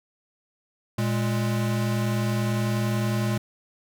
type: tone pair together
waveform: square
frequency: 116.57 / 207.7 Hz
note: A#2 / G#3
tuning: 0 / 0 cents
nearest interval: minor seventh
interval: 1000 cents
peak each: -25 / -28 dBFS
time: 0.98-3.38 s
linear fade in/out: 5 ms
effects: none